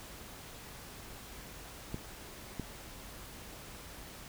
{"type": "clicks", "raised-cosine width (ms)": 3, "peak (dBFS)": -24, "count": 2, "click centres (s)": [1.944, 2.597], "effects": ["added 50 Hz sine -58 dBFS peak until 4.28 s", "pink hiss -49 dBFS RMS until 4.28 s"]}